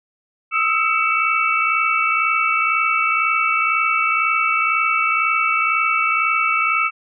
sine tone cluster, 1270 / 1332 / 2256 / 2658 Hz, D#6 / E6 / C#7 / E7, +35 / +18 / +30 / +14 cents, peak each -21 dBFS, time 0.51-6.91 s, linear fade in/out 50 ms, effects none

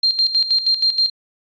sine tone with tremolo, 4186 Hz, C8, in tune, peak -12 dBFS, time 0.03-1.1 s, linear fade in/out 5 ms, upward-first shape square, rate 6.3 Hz, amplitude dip 70%, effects resampled to 11025 Hz

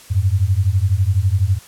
sine beating tone pair, 89.9 / 101.9 Hz, F#2 / G#2, -49 / -32 cents, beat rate 12 Hz, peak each -16 dBFS, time 0.1-1.59 s, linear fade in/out 20 ms, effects white hiss -43 dBFS RMS until 1.67 s + low-pass 12000 Hz 12 dB/octave

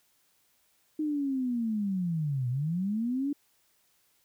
sine linear two-way sweep, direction down then up, 311.1 to 119.9 to 292.5 Hz, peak -27 dBFS, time 0.99-3.33 s, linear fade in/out 5 ms, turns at 2.49 s, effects white hiss -69 dBFS RMS until 4.24 s

